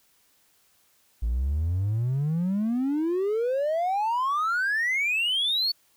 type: exponential sweep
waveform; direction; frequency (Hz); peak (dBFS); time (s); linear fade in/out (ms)
triangle; up; 54 to 4500; -20; 1.22-5.72; 10
effects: tanh soft clip ceiling -18 dBFS + white hiss -64 dBFS RMS until 5.96 s